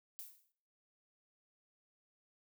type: noise with exponential decay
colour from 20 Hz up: violet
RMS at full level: -45 dBFS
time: 0.19-0.52 s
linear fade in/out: 0 ms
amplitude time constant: 70 ms
effects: noise-tail reverb RT60 0.7 s tail -24 dB re dry